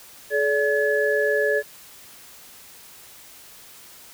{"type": "tone cluster", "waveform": "sine", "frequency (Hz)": [427.7, 575, 1706], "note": ["A4", "D5", "G#6"], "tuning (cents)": [-49, -37, 46], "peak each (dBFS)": [-22, -23, -23], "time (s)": [0.3, 1.63], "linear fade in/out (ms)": 50, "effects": ["white hiss -46 dBFS RMS until 4.13 s"]}